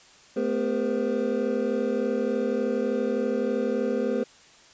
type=tone cluster; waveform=triangle; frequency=219.4 / 251.8 / 402.7 / 474.6 / 518 Hz; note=A3 / B3 / G4 / A#4 / C5; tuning=-5 / +34 / +47 / +31 / -17 cents; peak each=-28 dBFS; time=0.36-4.24 s; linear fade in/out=10 ms; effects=white hiss -53 dBFS RMS until 4.73 s + resampled to 16000 Hz